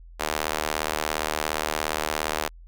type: tone with high-pass filter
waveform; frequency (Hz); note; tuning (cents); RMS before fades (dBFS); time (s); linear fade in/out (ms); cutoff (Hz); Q
sawtooth; 77.2; D#2; -13; -28; 0.19-2.49; 20; 600; 0.77
effects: added 42 Hz sine -43 dBFS peak until 2.67 s